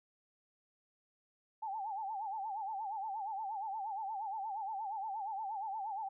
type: tone with vibrato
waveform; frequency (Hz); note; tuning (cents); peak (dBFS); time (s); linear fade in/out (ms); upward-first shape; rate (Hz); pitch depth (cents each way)
sine; 830.6; G#5; 0; -37; 1.62-6.09; 10; sine; 8.5; 140
effects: none